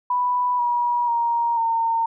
sine tone with pitch steps, 987.8 / 962.5 / 937.8 / 913.7 Hz, B5 / B5 / A#5 / A#5, 0 / -45 / +10 / -35 cents, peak -18 dBFS, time 0.1-2.06 s, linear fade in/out 5 ms, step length 490 ms, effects none

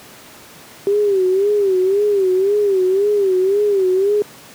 sine tone with vibrato, 392 Hz, G4, in tune, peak -12 dBFS, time 0.87-4.22 s, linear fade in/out 0 ms, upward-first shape sine, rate 1.9 Hz, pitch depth 110 cents each way, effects pink hiss -40 dBFS RMS until 4.54 s + high-pass 150 Hz 12 dB/octave

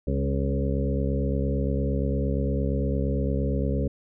harmonic tone with a mistuned harmonic, 68.7 Hz, C#2, 15 cents flat, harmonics 1 / 2 / 3 / 4 / 6 / 7 / 8, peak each -26 / -29 / -31 / -32 / -34 / -34 / -35 dBFS, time 0.07-3.88 s, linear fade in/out 5 ms, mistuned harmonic 3, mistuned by -26 cents, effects none

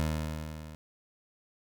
20% pulse tone with level ramp, 77.78 Hz, D#2, in tune, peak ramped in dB -22 to -39 dBFS, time 0-0.75 s, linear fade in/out 0 ms, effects none

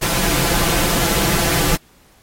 pink noise with comb filter, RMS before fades -18 dBFS, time 0.01-1.77 s, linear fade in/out 20 ms, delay 5.9 ms, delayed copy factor +0.55, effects pink hiss -53 dBFS RMS until 2.22 s + AAC 48 kbps

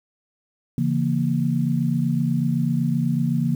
sine chord, A# diminished, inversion first, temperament just, 139.85 / 167.82 / 233.1 Hz, C#3 / E3 / A#3, +16 / +31 / 0 cents, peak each -23 dBFS, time 0.78-3.55 s, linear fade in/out 2 ms, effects 8-bit

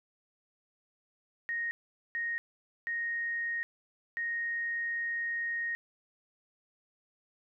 sine tone bursts at uneven times, 1864.7 Hz, A#6, in tune, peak -31 dBFS, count 4, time 1.49-1.71 / 2.15-2.38 / 2.87-3.63 / 4.17-5.75 s, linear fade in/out 0 ms, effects none

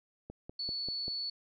click train, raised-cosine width 2 ms, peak -30 dBFS, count 5, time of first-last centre 0.3-1.081 s, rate 5.12 Hz
sine tone, 4435 Hz, C#8, in tune, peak -34 dBFS, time 0.59-1.3 s, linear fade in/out 5 ms
effects none

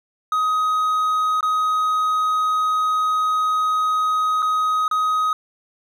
triangle tone with dropouts, 1258 Hz, D#6, 19 cents sharp, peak -15 dBFS, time 0.32-5.33 s, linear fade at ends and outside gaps 2 ms, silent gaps 1.408-1.428 / 4.422-4.426 / 4.88-4.912 s, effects none

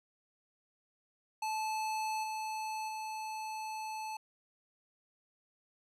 square tone with level steps, 870 Hz, A5, 20 cents flat, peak -34 / -37 / -39 dBFS, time 1.42-4.17 s, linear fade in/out 5 ms, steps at 2.23 / 2.88 s, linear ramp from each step 10 ms, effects low-pass 11000 Hz 12 dB/octave

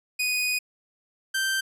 sawtooth tone pair in turn, 2484 / 1562.7 Hz, D#7 / G6, -3 / -6 cents, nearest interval minor sixth, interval 803 cents, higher first, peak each -20 dBFS, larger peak neither, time 0.19-0.59 / 1.34-1.61 s, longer first, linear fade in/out 10 ms, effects resampled to 32000 Hz

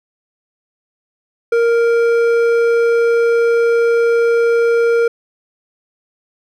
sine tone with hard clipping, 466.2 Hz, A#4, in tune, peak -12 dBFS, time 1.52-5.08 s, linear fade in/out 5 ms, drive 8 dB, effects none

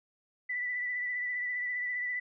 sine tone with vibrato, 1975.5 Hz, B6, in tune, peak -31 dBFS, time 0.49-2.2 s, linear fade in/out 10 ms, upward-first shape sine, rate 15 Hz, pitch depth 25 cents each way, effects none

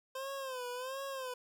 25% pulse tone with vibrato, 519 Hz, C5, 14 cents flat, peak -35 dBFS, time 0.15-1.34 s, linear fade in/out 5 ms, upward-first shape sine, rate 1.4 Hz, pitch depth 100 cents each way, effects 12-bit

